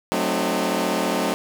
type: chord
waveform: 15% pulse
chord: F# diminished seventh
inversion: none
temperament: equal with one note detuned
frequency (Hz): 185 / 220 / 261.6 / 304.5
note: F#3 / A3 / C4 / Eb4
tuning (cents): 0 / 0 / 0 / -37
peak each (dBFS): -20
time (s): 0.12-1.34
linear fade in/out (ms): 0
effects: none